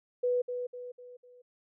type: tone with echo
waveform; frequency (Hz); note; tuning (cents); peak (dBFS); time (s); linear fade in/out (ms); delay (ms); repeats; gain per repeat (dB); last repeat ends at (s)
sine; 493.3; B4; -2; -25; 0.23-0.42; 10; 250; 4; -7; 1.42
effects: none